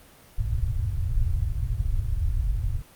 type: low-pass noise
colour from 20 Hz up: pink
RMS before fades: -25 dBFS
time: 0.38-2.82 s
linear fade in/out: 2 ms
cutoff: 120 Hz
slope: 48 dB/octave
effects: pink hiss -52 dBFS RMS until 2.95 s + Opus 32 kbps